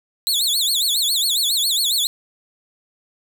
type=tone with vibrato; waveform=sawtooth; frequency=3848 Hz; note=B7; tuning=46 cents flat; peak=-14 dBFS; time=0.27-2.07 s; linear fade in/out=0 ms; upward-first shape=sine; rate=7.3 Hz; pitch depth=240 cents each way; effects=none